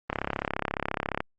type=click train; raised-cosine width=0.5 ms; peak=-12 dBFS; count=39; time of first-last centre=0.1-1.205 s; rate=34.4 Hz; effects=Opus 32 kbps